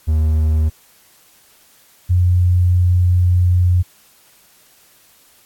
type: tone pair in turn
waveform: triangle / sine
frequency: 78 / 89.51 Hz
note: D#2 / F2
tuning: +5 / +43 cents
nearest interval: major second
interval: 238 cents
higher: second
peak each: -10 dBFS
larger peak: neither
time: 0.07-0.7 / 2.09-3.83 s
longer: second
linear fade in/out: 20 ms
effects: white hiss -51 dBFS RMS until 5.45 s + AAC 64 kbps